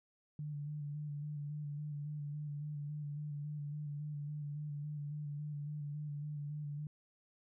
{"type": "tone with vibrato", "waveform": "sine", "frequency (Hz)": 147.5, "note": "D3", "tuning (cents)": 8, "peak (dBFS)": -39, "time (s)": [0.39, 6.87], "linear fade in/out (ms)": 2, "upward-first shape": "square", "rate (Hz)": 3.6, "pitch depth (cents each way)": 26, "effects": []}